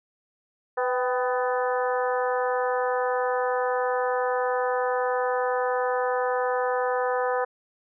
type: harmonic tone with a mistuned harmonic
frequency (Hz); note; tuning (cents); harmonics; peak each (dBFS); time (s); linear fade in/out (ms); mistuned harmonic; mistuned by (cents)
250; B3; +21; 2 / 3 / 4 / 5 / 6 / 7; -25 / -29 / -31 / -33 / -35 / -36; 0.77-7.45; 10; 3; +49
effects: none